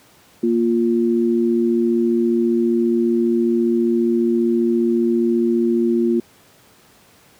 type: tone pair together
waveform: sine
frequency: 234.4 / 349.2 Hz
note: A#3 / F4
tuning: +10 / 0 cents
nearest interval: perfect fifth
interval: 690 cents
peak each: -17 dBFS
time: 0.43-6.2 s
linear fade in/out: 5 ms
effects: pink hiss -51 dBFS RMS until 7.39 s + high-pass 100 Hz 12 dB/octave